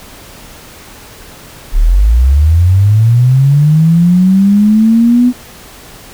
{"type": "linear sweep", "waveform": "sine", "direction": "up", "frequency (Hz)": [32.7, 250.7], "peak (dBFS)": -4, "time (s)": [1.72, 5.33], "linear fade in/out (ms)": 50, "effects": ["pink hiss -34 dBFS RMS until 6.13 s"]}